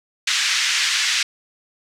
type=band-pass noise; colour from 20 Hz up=pink; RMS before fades=-20 dBFS; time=0.27-1.23 s; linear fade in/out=5 ms; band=1700 to 6800 Hz; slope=24 dB/octave; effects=none